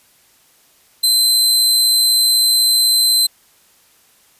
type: tone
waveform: sawtooth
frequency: 4078 Hz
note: C8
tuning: 45 cents flat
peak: -8 dBFS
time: 1.03-3.27 s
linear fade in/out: 10 ms
effects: white hiss -53 dBFS RMS until 4.39 s + resampled to 32000 Hz